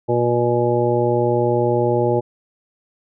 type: harmonic tone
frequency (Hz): 120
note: B2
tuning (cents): -49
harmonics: 1 / 2 / 3 / 4 / 5 / 7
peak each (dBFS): -22 / -27 / -19 / -21 / -23 / -24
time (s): 0.08-2.21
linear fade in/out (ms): 20
effects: none